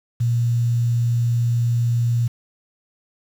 sine tone with quantisation, 118.7 Hz, A#2, 32 cents sharp, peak -16 dBFS, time 0.2-2.28 s, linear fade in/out 10 ms, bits 7, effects none

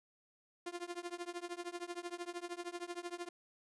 sawtooth tone with tremolo, 349.2 Hz, F4, in tune, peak -34 dBFS, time 0.66-3.29 s, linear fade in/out 5 ms, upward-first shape triangle, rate 13 Hz, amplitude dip 100%, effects resampled to 24000 Hz

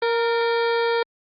harmonic tone with a mistuned harmonic, 465.8 Hz, A#4, 1 cent flat, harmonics 1 / 2 / 3 / 4 / 5 / 7 / 8 / 9 / 10, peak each -20 / -26 / -30 / -32 / -34 / -37 / -38 / -39 / -40 dBFS, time 0.02-1.03 s, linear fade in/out 5 ms, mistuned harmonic 4, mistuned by -45 cents, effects Opus 32 kbps

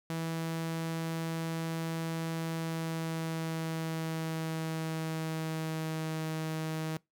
sawtooth tone with pitch glide, 163.5 to 158.57 Hz, E3 to D#3, -14 to +33 cents, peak -29 dBFS, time 0.1-6.97 s, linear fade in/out 0 ms, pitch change -53 cents, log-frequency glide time 2.46-6.26 s, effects noise-tail reverb RT60 0.2 s tail -24 dB re dry

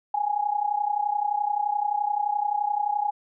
sine tone with amplitude modulation, 828 Hz, G#5, 5 cents flat, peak -19 dBFS, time 0.14-3.11 s, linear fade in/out 5 ms, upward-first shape sine, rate 31.6 Hz, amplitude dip 80%, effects none

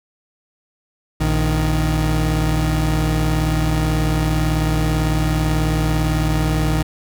30% pulse tone pair together, 58.19 / 155.56 Hz, A#1 / D#3, -2 / 0 cents, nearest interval octave + perfect fourth, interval 1702 cents, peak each -16 dBFS, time 1.2-6.83 s, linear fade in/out 10 ms, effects none

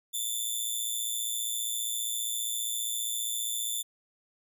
10% pulse tone with amplitude modulation, 3530 Hz, A7, 5 cents sharp, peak -20 dBFS, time 0.13-3.83 s, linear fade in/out 20 ms, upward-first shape sine, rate 115 Hz, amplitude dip 55%, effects none

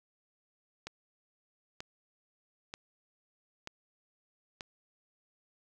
click train, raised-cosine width 0.2 ms, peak -23 dBFS, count 5, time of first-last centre 0.87-4.608 s, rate 1.07 Hz, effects none

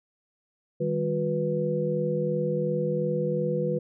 sine tone cluster, 156.1 / 198.9 / 362.3 / 492.1 Hz, D#3 / G3 / F#4 / B4, +6 / +25 / -36 / -6 cents, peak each -29 / -32 / -32 / -27 dBFS, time 0.8-3.79 s, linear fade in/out 10 ms, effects none

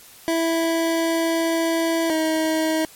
25% pulse tone pair in turn, 329.6 / 317.2 Hz, E4 / D#4, 0 / +33 cents, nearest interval minor second, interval 67 cents, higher first, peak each -15 dBFS, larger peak neither, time 0.28-2.1 / 2.1-2.85 s, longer first, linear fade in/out 0 ms, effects white hiss -46 dBFS RMS until 2.95 s + MP3 64 kbps

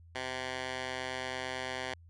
10% pulse tone with band-pass filter, 128.9 Hz, C3, 26 cents flat, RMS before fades -38 dBFS, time 0.15-1.94 s, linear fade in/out 5 ms, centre 2200 Hz, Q 0.7, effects added 84 Hz sine -53 dBFS peak until 2.09 s + resampled to 24000 Hz

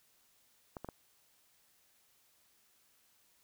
clicks, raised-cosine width 1 ms, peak -28 dBFS, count 3, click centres 0.768 / 0.846 / 0.888 s, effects white hiss -70 dBFS RMS until 3.43 s

